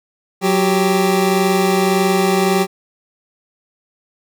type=tone pair together; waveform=25% pulse; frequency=185.28 / 392.3 Hz; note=F#3 / G4; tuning=+3 / +1 cents; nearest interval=octave + minor second; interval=1298 cents; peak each=-12 dBFS; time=0.41-2.67 s; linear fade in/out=50 ms; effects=none